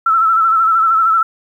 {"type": "tone with vibrato", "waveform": "sine", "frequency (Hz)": 1325, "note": "E6", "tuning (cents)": 9, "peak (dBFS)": -9, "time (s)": [0.06, 1.23], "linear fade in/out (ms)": 5, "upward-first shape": "sine", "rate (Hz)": 13, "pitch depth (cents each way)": 50, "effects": ["8-bit"]}